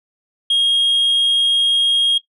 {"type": "tone", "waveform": "sine", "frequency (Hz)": 3257, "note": "G#7", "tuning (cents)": -34, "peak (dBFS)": -10, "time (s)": [0.5, 2.18], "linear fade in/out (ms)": 5, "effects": ["noise-tail reverb RT60 0.1 s tail -17 dB re dry", "tanh soft clip ceiling -11 dBFS"]}